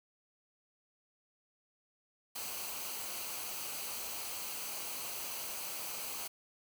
white noise with comb filter, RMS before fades -41 dBFS, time 2.35-6.28 s, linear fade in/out 10 ms, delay 0.56 ms, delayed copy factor -0.5, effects none

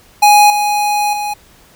square tone with level steps, 830.6 Hz, G#5, in tune, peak -5 / -13 / -18 dBFS, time 0.22-1.34 s, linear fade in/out 10 ms, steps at 0.5 / 1.13 s, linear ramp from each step 2 ms, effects pink hiss -46 dBFS RMS until 1.75 s

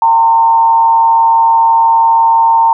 sine tone with frequency modulation, 913 Hz, A#5, 36 cents flat, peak -5 dBFS, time 0.02-2.73 s, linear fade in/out 2 ms, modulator 133 Hz, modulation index 0.37, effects none

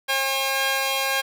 10% pulse tone pair together, 539 / 807.6 Hz, C#5 / G#5, -49 / -49 cents, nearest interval perfect fifth, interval 700 cents, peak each -16 dBFS, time 0.08-1.22 s, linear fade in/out 20 ms, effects none

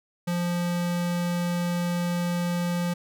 square tone, 174.61 Hz, F3, in tune, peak -25 dBFS, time 0.27-2.94 s, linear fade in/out 10 ms, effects none

